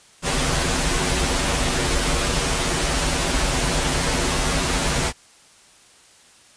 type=noise with comb filter; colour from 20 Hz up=pink; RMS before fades=-21 dBFS; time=0.22-5.13 s; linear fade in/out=50 ms; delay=9.6 ms; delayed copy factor=-0.8; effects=white hiss -51 dBFS RMS until 6.56 s + resampled to 22050 Hz